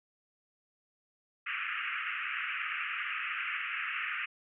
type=band-pass noise; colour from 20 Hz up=white; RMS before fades=-36 dBFS; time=1.46-4.26 s; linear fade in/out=10 ms; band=1200 to 2800 Hz; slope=96 dB/octave; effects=none